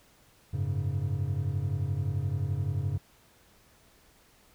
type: chord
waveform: triangle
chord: F# suspended second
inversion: none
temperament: just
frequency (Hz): 92.5 / 104.06 / 138.75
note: F#2 / G#2 / C#3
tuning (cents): 0 / +4 / +2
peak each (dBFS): -30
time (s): 0.53-2.98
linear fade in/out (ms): 10
effects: pink hiss -61 dBFS RMS until 4.54 s